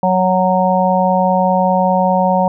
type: harmonic tone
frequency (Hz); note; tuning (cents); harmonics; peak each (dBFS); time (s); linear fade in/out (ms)
185; F#3; 0; 1 / 3 / 4 / 5; -16 / -16 / -16 / -16; 0.03-2.48; 2
effects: none